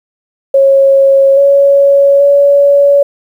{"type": "tone with pitch steps", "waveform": "sine", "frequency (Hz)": [546, 559, 566], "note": ["C#5", "C#5", "C#5"], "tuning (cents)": [-26, 14, 36], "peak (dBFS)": -3, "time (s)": [0.54, 3.03], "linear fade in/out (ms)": 5, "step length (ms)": 830, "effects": ["7-bit"]}